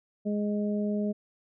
harmonic tone, 207.7 Hz, G#3, in tune, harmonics 1 / 2 / 3, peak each -27 / -34 / -36 dBFS, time 0.25-1.13 s, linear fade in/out 20 ms, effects none

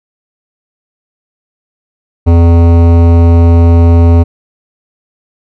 sine tone with hard clipping, 84.5 Hz, E2, 43 cents sharp, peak -4 dBFS, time 2.26-4.24 s, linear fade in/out 20 ms, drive 16 dB, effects none

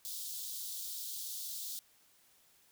white high-pass noise, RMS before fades -42 dBFS, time 0.05-1.79 s, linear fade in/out 0 ms, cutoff 3400 Hz, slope 48 dB/octave, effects white hiss -67 dBFS RMS until 2.71 s

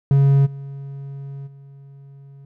triangle tone with level steps, 138.59 Hz, C#3, in tune, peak -9 / -28 / -38 dBFS, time 0.11-2.45 s, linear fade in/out 2 ms, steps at 0.45 / 1.46 s, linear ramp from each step 20 ms, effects none

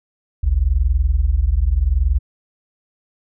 sine tone pair together, 51.24 / 72 Hz, G#1 / D2, -23 / -34 cents, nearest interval tritone, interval 589 cents, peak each -16 dBFS, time 0.43-2.19 s, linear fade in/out 10 ms, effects none

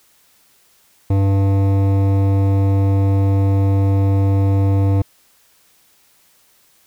sine tone with hard clipping, 98 Hz, G2, in tune, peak -14 dBFS, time 1.1-5.02 s, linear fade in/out 5 ms, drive 14 dB, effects white hiss -55 dBFS RMS until 6.86 s

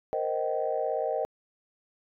sine chord, C minor seventh, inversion third, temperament equal with one note detuned, 466.2 / 523.3 / 622.3 / 770.5 Hz, Bb4 / C5 / Eb5 / G5, 0 / 0 / 0 / -30 cents, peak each -32 / -32 / -30 / -33 dBFS, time 0.13-1.25 s, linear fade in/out 0 ms, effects tanh soft clip ceiling -16 dBFS

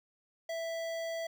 square tone with notch filter, 660 Hz, E5, 2 cents sharp, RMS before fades -37 dBFS, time 0.49-1.27 s, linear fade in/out 5 ms, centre 11000 Hz, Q 0.91, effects none

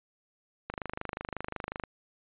click train, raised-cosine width 0.5 ms, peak -19 dBFS, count 30, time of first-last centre 0.7-1.837 s, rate 25.5 Hz, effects resampled to 8000 Hz

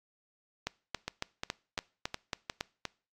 two click trains, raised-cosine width 0.2 ms, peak -15 / -17 dBFS, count 8 / 6, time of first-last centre 0.67-2.609 / 1.08-2.853 s, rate 3.61 / 2.82 Hz, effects noise-tail reverb RT60 0.4 s tail -23 dB re dry + AAC 64 kbps

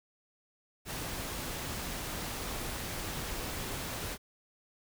pink noise, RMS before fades -38 dBFS, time 0.85-4.18 s, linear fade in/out 50 ms, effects none

